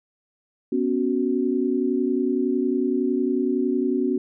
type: chord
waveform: sine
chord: B suspended second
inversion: none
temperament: just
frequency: 246.9 / 277.8 / 370.4 Hz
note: B3 / C#4 / F#4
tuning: 0 / +4 / +2 cents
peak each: -24 dBFS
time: 0.72-4.18 s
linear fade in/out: 5 ms
effects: none